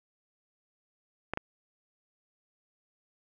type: clicks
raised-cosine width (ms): 0.5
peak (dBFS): -16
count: 2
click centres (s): 1.336 / 1.374
effects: none